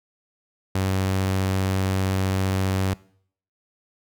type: tone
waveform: sawtooth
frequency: 95.2 Hz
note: F#2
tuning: 50 cents sharp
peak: -17 dBFS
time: 0.75-2.94 s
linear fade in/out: 5 ms
effects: noise-tail reverb RT60 0.6 s tail -22 dB re dry